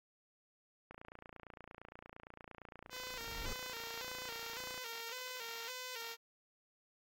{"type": "click train", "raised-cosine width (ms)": 0.5, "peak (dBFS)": -35, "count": 112, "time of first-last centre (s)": [0.91, 4.778], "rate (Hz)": 28.7}
{"type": "noise with exponential growth", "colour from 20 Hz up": "brown", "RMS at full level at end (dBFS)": -39, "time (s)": [2.84, 3.53], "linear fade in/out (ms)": 1, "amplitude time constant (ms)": 150}
{"type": "tone with vibrato", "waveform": "5% pulse", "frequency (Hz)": 482.9, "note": "B4", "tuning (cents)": -39, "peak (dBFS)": -32, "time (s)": [2.9, 6.17], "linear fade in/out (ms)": 50, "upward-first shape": "square", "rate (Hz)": 1.8, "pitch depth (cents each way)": 81}
{"effects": ["AAC 48 kbps"]}